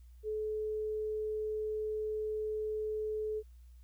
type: tone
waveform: sine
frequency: 430 Hz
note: A4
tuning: 40 cents flat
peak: -33 dBFS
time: 0.23-3.43 s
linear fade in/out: 50 ms
effects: added 60 Hz sine -52 dBFS peak until 3.83 s + white hiss -75 dBFS RMS until 3.83 s